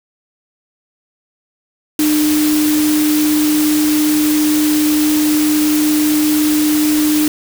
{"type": "tone in noise", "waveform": "sine", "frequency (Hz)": 302.9, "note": "D#4", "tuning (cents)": -46, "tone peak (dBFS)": -11, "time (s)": [1.99, 7.28], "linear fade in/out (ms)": 2, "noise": "white", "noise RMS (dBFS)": -21, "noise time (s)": [1.99, 7.28], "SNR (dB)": 7, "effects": []}